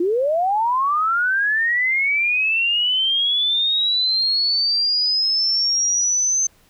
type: linear sweep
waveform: sine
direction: up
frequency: 329.6 to 6260 Hz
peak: -16 dBFS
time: 0-6.47 s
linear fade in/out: 5 ms
effects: pink hiss -56 dBFS RMS until 6.69 s